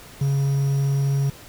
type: tone with quantisation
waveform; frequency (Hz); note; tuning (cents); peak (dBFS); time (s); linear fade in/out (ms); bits
triangle; 138.59; C#3; 0; -16; 0.21-1.3; 5; 7
effects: pink hiss -44 dBFS RMS until 1.48 s